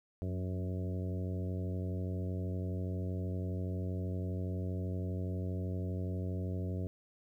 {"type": "harmonic tone with a mistuned harmonic", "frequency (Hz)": 92.5, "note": "F#2", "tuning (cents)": 0, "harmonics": [1, 2, 3, 4, 5, 6, 7], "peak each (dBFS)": [-35, -41, -45, -47, -49, -51, -52], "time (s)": [0.22, 6.87], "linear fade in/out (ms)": 0, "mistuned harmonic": 2, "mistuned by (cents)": -36, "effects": ["12-bit"]}